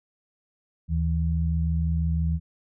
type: tone pair together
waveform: sine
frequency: 77 / 163.04 Hz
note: D#2 / E3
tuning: -17 / -19 cents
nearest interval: octave + minor second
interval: 1298 cents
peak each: -23 / -26 dBFS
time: 0.88-2.4 s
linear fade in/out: 50 ms
effects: none